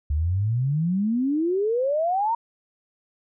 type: exponential sweep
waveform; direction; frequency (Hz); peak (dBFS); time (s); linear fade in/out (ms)
sine; up; 70.4 to 949; -20; 0.1-2.35; 5
effects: none